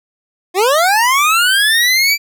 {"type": "linear sweep", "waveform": "25% pulse", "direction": "up", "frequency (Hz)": [343.5, 2349], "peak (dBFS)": -6, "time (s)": [0.54, 2.18], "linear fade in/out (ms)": 50, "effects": []}